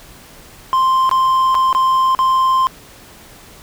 triangle tone with dropouts, 1046.5 Hz, C6, in tune, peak -9 dBFS, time 0.73-2.67 s, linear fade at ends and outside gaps 0 ms, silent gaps 1.093-1.113 / 1.545-1.551 / 1.728-1.749 / 2.149-2.19 s, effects pink hiss -41 dBFS RMS until 3.62 s

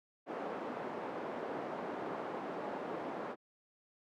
pink band-pass noise, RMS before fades -41 dBFS, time 0.26-3.36 s, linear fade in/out 50 ms, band 300 to 970 Hz, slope 12 dB/octave, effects high-pass 150 Hz 12 dB/octave

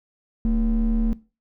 triangle ring-modulated tone, 130.81 Hz, C3, in tune, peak -12 dBFS, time 0.45-1.13 s, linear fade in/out 0 ms, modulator 94.3 Hz, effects noise-tail reverb RT60 0.3 s tail -20 dB re dry + tanh soft clip ceiling -11 dBFS

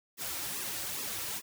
white noise with flanger, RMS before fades -37 dBFS, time 0.17-1.42 s, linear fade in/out 50 ms, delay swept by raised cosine 1.3 to 4.8 ms, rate 2.4 Hz, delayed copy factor -0.95, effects none

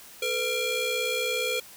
25% pulse ring-modulated tone, 939 Hz, A#5, 12 cents sharp, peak -19 dBFS, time 0.22-1.6 s, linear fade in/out 5 ms, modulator 1440 Hz, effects white hiss -48 dBFS RMS until 1.76 s

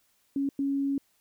sine tone bursts at uneven times, 277.2 Hz, C#4, in tune, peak -25 dBFS, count 2, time 0.36-0.49 / 0.59-0.98 s, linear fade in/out 2 ms, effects white hiss -69 dBFS RMS until 1.2 s

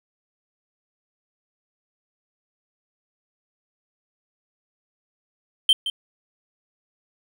triangle tone with echo, 3126 Hz, G7, 6 cents flat, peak -10 dBFS, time 5.69-5.73 s, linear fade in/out 2 ms, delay 170 ms, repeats 1, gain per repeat -12 dB, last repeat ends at 5.9 s, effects none

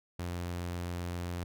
sawtooth tone, 87.6 Hz, F2, 6 cents sharp, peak -31 dBFS, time 0.19-1.44 s, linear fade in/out 5 ms, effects none

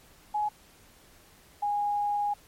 sine tone pair in turn, 840 / 822.7 Hz, G#5 / G#5, +19 / -17 cents, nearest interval unison, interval 36 cents, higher first, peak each -25 dBFS, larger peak neither, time 0.34-0.49 / 1.62-2.34 s, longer second, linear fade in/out 10 ms, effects pink hiss -57 dBFS RMS until 2.47 s + MP3 64 kbps

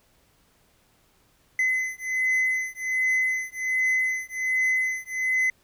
triangle beating tone pair, 2034 / 2035.3 Hz, C7 / C7, -50 / -48 cents, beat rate 1.3 Hz, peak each -24 dBFS, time 1.59-5.5 s, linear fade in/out 2 ms, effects pink hiss -63 dBFS RMS until 5.63 s

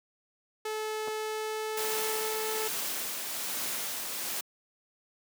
sawtooth tone with pitch glide, 432.7 to 436.5 Hz, A4 to A4, -29 to -14 cents, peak -28 dBFS, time 0.65-2.68 s, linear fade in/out 5 ms, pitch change +15 cents, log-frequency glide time 1.14-2.2 s
clicks, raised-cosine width 1 ms, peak -27 dBFS, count 2, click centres 1.075 / 1.083 s
white noise with tremolo, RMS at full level -33 dBFS, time 1.77-4.41 s, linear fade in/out 5 ms, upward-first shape triangle, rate 1.2 Hz, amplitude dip 35%
effects high-pass 200 Hz 12 dB/octave

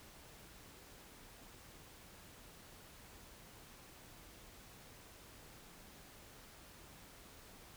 silence, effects pink hiss -58 dBFS RMS until 7.76 s

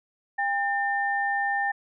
sine tone pair together, 801.8 / 1800 Hz, G5 / A6, +39 / +39 cents, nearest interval octave + major second, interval 1400 cents, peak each -26 dBFS, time 0.38-1.72 s, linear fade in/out 10 ms, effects none

